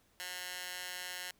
15% pulse tone with high-pass filter, 180.8 Hz, F#3, 40 cents flat, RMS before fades -43 dBFS, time 0.2-1.31 s, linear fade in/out 0 ms, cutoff 1800 Hz, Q 0.77, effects pink hiss -70 dBFS RMS until 1.39 s

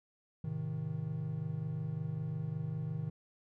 triangle tone cluster, 108.5 / 132 / 157.4 Hz, A2 / C3 / D#3, -24 / +16 / +20 cents, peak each -40 / -39 / -35 dBFS, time 0.44-3.1 s, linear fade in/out 5 ms, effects none

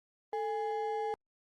triangle ring-modulated tone, 632 Hz, D#5, 27 cents sharp, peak -27 dBFS, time 0.33-1.14 s, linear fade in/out 0 ms, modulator 191 Hz, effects Opus 32 kbps

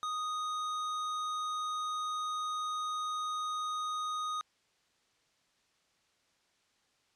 square tone, 1243 Hz, D#6, 2 cents flat, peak -34 dBFS, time 0.03-4.41 s, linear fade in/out 0 ms, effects white hiss -72 dBFS RMS until 7.15 s + low-pass 6000 Hz 12 dB/octave

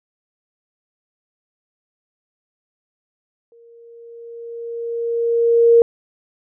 sine tone with exponential growth, 466.2 Hz, A#4, in tune, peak -6 dBFS, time 3.52-5.82 s, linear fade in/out 1 ms, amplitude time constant 500 ms, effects none

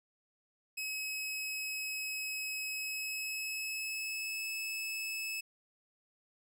sawtooth tone with pitch glide, 2560 to 2603 Hz, D#7 to E7, +49 to -22 cents, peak -33 dBFS, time 0.77-5.41 s, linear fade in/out 10 ms, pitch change +29 cents, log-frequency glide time 2.69-4.47 s, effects none

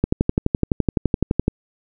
click train, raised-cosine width 3 ms, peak -3 dBFS, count 18, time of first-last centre 0.04-1.481 s, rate 11.8 Hz, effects none

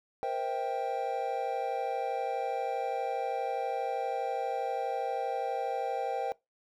triangle chord, C dominant seventh, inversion third, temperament just, 470.9 / 523.3 / 654.1 / 784.9 Hz, Bb4 / C5 / E5 / G5, +18 / 0 / -14 / +2 cents, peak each -35 / -35 / -37 / -31 dBFS, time 0.23-6.32 s, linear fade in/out 0 ms, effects noise-tail reverb RT60 0.2 s tail -22 dB re dry

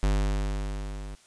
square tone with level ramp, 50 Hz, G1, 35 cents sharp, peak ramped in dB -21 to -37 dBFS, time 0.03-1.15 s, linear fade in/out 0 ms, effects white hiss -58 dBFS RMS until 1.26 s + resampled to 22050 Hz

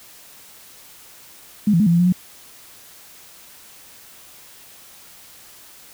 sine tone with pitch steps, 209.2 / 167.7 / 212.6 / 169.5 / 171.1 / 177.5 / 181.6 Hz, G#3 / E3 / G#3 / E3 / F3 / F3 / F#3, +13 / +30 / +41 / +49 / -35 / +28 / -32 cents, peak -12 dBFS, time 1.67-2.125 s, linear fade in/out 5 ms, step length 65 ms, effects white hiss -45 dBFS RMS until 5.93 s

